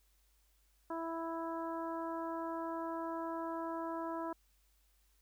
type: harmonic tone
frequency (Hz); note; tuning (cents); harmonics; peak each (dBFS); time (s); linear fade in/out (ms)
329.6; E4; 0; 1 / 2 / 3 / 4 / 5; -41 / -43 / -42 / -48 / -55; 0.9-4.33; 5
effects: added 50 Hz sine -70 dBFS peak until 5.21 s + white hiss -75 dBFS RMS until 5.21 s